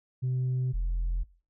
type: tone pair in turn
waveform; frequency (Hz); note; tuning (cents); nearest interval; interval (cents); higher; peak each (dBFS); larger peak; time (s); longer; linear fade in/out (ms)
sine; 127.9 / 42.68; C3 / F1; -39 / -39; octave + perfect fifth; 1900; first; -24; neither; 0.22-0.73 / 0.73-1.24; neither; 20
effects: noise-tail reverb RT60 0.4 s tail -21 dB re dry + tanh soft clip ceiling -24 dBFS